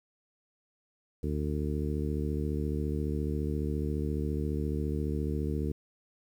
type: harmonic tone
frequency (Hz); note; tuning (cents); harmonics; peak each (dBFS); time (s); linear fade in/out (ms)
74.5; D2; +25; 1 / 2 / 3 / 4 / 5 / 6; -32 / -35 / -37 / -38 / -39 / -40; 1.23-5.72; 5
effects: 10-bit